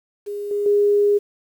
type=tone with level steps; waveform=sine; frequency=410 Hz; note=G#4; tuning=22 cents flat; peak=-25 / -19 / -13 dBFS; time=0.26-1.19 s; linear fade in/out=20 ms; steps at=0.51 / 0.66 s; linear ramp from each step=2 ms; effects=8-bit